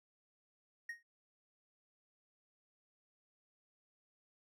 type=tone with exponential decay; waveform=triangle; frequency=1867 Hz; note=A#6; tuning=2 cents sharp; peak=-36 dBFS; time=0.89-1.03 s; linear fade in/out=5 ms; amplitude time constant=30 ms; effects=none